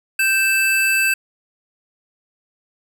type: tone pair together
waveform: square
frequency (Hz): 1561.3 / 2638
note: G6 / E7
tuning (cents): -7 / +1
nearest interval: major sixth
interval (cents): 908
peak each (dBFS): -20 / -17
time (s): 0.19-1.14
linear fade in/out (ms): 5
effects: none